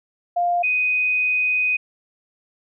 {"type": "tone pair in turn", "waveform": "sine", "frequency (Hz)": [701, 2498], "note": ["F5", "D#7"], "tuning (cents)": [6, 6], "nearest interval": "octave + minor seventh", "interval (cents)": 2200, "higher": "second", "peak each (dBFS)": -17, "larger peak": "neither", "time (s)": [[0.36, 0.63], [0.63, 1.77]], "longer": "second", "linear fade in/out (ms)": 10, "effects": []}